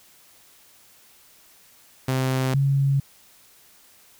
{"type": "tone pair in turn", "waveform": ["sawtooth", "sine"], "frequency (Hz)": [130.7, 138.16], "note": ["C3", "C#3"], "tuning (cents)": [-1, -5], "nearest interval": "minor second", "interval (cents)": 96, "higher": "second", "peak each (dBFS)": [-17, -17], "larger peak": "neither", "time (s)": [[2.08, 2.54], [2.54, 3]], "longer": "neither", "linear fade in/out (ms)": 5, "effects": ["white hiss -54 dBFS RMS until 4.19 s"]}